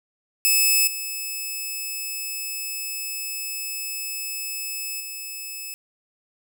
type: tone with level steps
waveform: 5% pulse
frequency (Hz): 2600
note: E7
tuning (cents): -24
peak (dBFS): -7 / -19 / -23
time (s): 0.45-5.74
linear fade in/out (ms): 0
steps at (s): 0.87 / 5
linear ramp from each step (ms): 5
effects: none